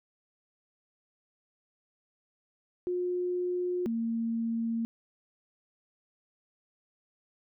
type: tone pair in turn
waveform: sine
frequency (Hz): 358.4 / 229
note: F4 / A#3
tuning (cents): +45 / -31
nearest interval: minor sixth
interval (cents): 776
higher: first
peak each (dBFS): -28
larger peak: neither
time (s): 2.87-3.86 / 3.86-4.85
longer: neither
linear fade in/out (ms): 0
effects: none